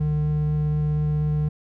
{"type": "tone pair together", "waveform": "triangle", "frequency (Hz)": [66.94, 150.7], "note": ["C2", "D3"], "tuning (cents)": [40, 45], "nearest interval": "octave + major second", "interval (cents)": 1405, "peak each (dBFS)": [-28, -18], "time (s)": [0, 1.49], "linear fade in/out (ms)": 10, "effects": []}